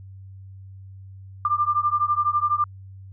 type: beating tone pair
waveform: sine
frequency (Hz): 1187 / 1199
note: D6 / D6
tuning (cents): +18 / +36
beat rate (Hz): 12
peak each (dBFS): -22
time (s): 1.45-2.64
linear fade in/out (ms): 2
effects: added 96 Hz sine -39 dBFS peak until 3.12 s